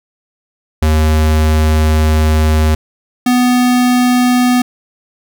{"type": "tone pair in turn", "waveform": "square", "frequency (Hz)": [77.78, 248], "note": ["D#2", "B3"], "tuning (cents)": [0, 7], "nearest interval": "octave + minor sixth", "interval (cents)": 2007, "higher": "second", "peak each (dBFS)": -9, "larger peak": "neither", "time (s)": [[0.82, 2.75], [3.26, 4.62]], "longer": "first", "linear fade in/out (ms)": 5, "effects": []}